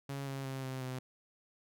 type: tone with pitch steps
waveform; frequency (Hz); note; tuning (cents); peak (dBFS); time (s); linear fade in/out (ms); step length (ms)
sawtooth; 138.59 / 136.05 / 133.56 / 131.11 / 128.71; C#3 / C#3 / C3 / C3 / C3; 0 / -32 / +36 / +4 / -28; -34; 0.09-0.99; 5; 180
effects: none